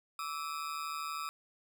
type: ring-modulated tone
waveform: 40% pulse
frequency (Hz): 1236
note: D#6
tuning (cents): -12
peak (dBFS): -33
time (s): 0.19-1.29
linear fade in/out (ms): 0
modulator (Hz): 76.2
effects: none